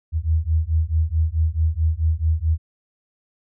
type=beating tone pair; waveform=sine; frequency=77.78 / 82.38 Hz; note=D#2 / E2; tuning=0 / -1 cents; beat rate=4.6 Hz; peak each=-20 dBFS; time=0.12-2.58 s; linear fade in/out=50 ms; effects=none